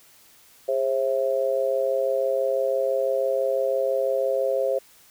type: tone with amplitude modulation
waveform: sine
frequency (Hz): 535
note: C5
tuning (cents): +38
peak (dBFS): -16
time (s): 0.68-4.79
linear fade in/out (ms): 10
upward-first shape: sine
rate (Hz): 126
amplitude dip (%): 100
effects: white hiss -54 dBFS RMS until 5.1 s